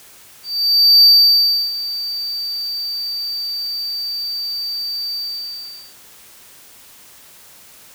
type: tone with ADSR envelope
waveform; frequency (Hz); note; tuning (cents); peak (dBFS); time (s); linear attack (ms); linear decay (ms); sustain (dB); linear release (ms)
triangle; 4631; D8; -25; -4; 0.43-5.95; 600; 680; -16; 800
effects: white hiss -44 dBFS RMS until 7.94 s